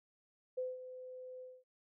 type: tone with ADSR envelope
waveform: sine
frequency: 509 Hz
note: C5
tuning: 48 cents flat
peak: -34 dBFS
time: 0.57-1.64 s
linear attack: 13 ms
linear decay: 190 ms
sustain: -12 dB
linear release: 230 ms
effects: none